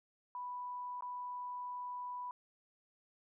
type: tone with dropouts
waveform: sine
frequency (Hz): 987.8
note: B5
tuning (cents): 0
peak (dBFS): -40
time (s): 0.35-2.31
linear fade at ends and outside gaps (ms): 1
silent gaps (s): 1.008-1.023
effects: none